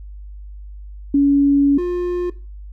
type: tone pair in turn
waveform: sine / triangle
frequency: 281.9 / 354.7 Hz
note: C#4 / F4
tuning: +29 / +27 cents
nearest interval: major third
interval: 398 cents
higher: second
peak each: -10 / -16 dBFS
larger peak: first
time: 1.14-1.78 / 1.78-2.3 s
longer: first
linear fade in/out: 5 ms
effects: noise-tail reverb RT60 0.3 s tail -17 dB re dry + added 50 Hz sine -32 dBFS peak until 2.72 s